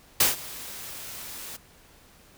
white noise with ADSR envelope, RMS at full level -18 dBFS, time 0.2-1.57 s, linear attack 5 ms, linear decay 150 ms, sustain -21 dB, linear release 11 ms, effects pink hiss -55 dBFS RMS until 2.37 s

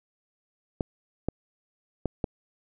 clicks, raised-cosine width 2 ms, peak -13 dBFS, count 4, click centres 0.808 / 1.286 / 2.057 / 2.242 s, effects none

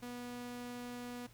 sawtooth tone, 244 Hz, B3, 21 cents flat, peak -39 dBFS, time 0.02-1.27 s, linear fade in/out 10 ms, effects added 119 Hz sine -61 dBFS peak until 1.33 s + pink hiss -64 dBFS RMS until 1.33 s

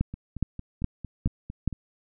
two click trains, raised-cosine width 5 ms, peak -11 / -23 dBFS, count 5 / 8, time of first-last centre 0.01-1.677 / 0.14-1.727 s, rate 2.4 / 4.41 Hz, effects none

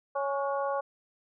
harmonic tone with a mistuned harmonic, 278 Hz, C#4, 5 cents sharp, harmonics 2 / 3 / 4 / 5, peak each -30 / -34 / -34 / -42 dBFS, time 0.15-0.81 s, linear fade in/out 10 ms, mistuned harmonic 5, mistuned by +56 cents, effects none

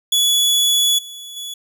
sawtooth tone with level steps, 3405 Hz, G#7, 42 cents sharp, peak -10 / -29 / -24 dBFS, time 0.12-1.54 s, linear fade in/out 5 ms, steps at 0.98 / 1.36 s, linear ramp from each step 10 ms, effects none

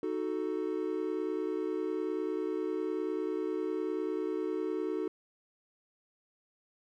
triangle chord, D# diminished, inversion none, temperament equal, 311.1 / 370 / 440 Hz, D#4 / F#4 / A4, 0 / 0 / 0 cents, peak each -34 / -33 / -34 dBFS, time 0.03-5.08 s, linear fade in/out 2 ms, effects none

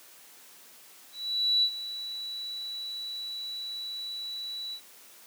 sine tone with ADSR envelope, 3938 Hz, B7, 6 cents flat, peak -20 dBFS, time 1.12-4.81 s, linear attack 510 ms, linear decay 68 ms, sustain -14 dB, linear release 79 ms, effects white hiss -53 dBFS RMS until 5.26 s + high-pass 200 Hz 12 dB/octave

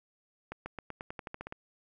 accelerating click train, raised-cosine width 0.5 ms, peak -24 dBFS, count 12, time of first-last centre 0.52-1.524 s, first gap 140 ms, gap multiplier 0.91, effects none

